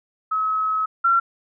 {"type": "tone pair in turn", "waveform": "sine", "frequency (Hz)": [1284, 1363.2], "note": ["E6", "F6"], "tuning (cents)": [-46, -42], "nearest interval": "minor second", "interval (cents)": 104, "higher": "second", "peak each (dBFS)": [-19, -14], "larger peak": "second", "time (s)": [[0.31, 0.86], [1.04, 1.2]], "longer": "first", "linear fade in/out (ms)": 10, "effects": []}